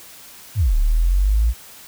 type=exponential two-way sweep; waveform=sine; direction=down then up; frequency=124.6 to 35.26 to 59.5 Hz; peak=-13 dBFS; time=0.55-1.54 s; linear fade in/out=50 ms; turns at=0.76 s; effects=white hiss -42 dBFS RMS until 1.87 s